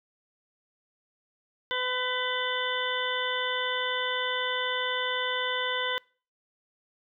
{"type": "harmonic tone with a mistuned harmonic", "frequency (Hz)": 504, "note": "B4", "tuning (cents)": 35, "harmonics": [1, 2, 3, 4, 6, 7], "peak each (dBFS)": [-34, -34, -34, -34, -34, -34], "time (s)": [1.71, 5.98], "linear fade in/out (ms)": 0, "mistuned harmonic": 4, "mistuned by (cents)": -20, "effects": ["noise-tail reverb RT60 0.4 s tail -25 dB re dry"]}